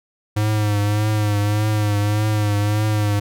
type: tone with vibrato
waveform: square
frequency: 105 Hz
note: G#2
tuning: 19 cents sharp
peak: -17 dBFS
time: 0.36-3.2 s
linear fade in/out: 10 ms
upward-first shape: triangle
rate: 1.7 Hz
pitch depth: 49 cents each way
effects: none